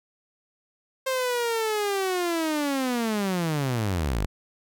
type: linear sweep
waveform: sawtooth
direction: down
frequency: 530 to 42.56 Hz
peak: -20 dBFS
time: 1.06-4.26 s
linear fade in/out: 10 ms
effects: none